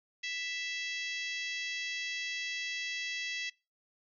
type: harmonic tone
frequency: 660 Hz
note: E5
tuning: 2 cents sharp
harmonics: 3 / 4 / 5 / 6 / 7 / 8 / 9 / 10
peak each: -39 / -40 / -42 / -47 / -47 / -49 / -51 / -53 dBFS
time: 0.23-3.5 s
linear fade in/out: 10 ms
effects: noise-tail reverb RT60 0.3 s tail -24 dB re dry